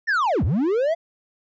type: linear two-way sweep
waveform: triangle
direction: down then up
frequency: 1850 to 61.74 to 687 Hz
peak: -16 dBFS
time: 0.07-0.95 s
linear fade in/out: 20 ms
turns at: 0.44 s
effects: resampled to 16000 Hz